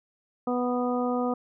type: harmonic tone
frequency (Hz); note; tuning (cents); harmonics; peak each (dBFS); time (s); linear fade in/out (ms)
246.9; B3; 0; 1 / 2 / 3 / 4 / 5; -27 / -29 / -32 / -38 / -35; 0.47-1.34; 5
effects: none